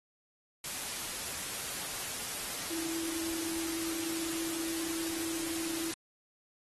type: tone in noise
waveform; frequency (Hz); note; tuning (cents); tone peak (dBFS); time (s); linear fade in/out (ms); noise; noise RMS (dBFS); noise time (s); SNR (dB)
sine; 329.6; E4; 0; -37; 2.71-5.91; 2; white; -38; 0.64-5.94; -2
effects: AAC 32 kbps